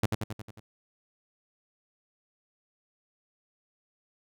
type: tone with echo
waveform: sawtooth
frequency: 107.8 Hz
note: A2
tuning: 35 cents flat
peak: -18 dBFS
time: 0.03-0.06 s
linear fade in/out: 5 ms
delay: 90 ms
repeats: 6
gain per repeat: -4 dB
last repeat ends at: 0.6 s
effects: none